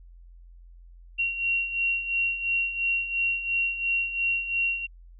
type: beating tone pair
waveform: sine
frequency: 2744 / 2746.9 Hz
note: F7 / F7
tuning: -31 / -29 cents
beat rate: 2.9 Hz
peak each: -31 / -25 dBFS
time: 1.18-4.87 s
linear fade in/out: 20 ms
effects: added 43 Hz sine -46 dBFS peak until 5.19 s